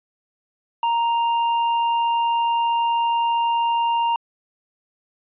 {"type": "tone with tanh clipping", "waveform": "triangle", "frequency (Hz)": 932.3, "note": "A#5", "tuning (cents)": 0, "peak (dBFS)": -19, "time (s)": [0.83, 4.16], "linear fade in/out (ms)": 2, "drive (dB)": 12, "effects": ["resampled to 8000 Hz"]}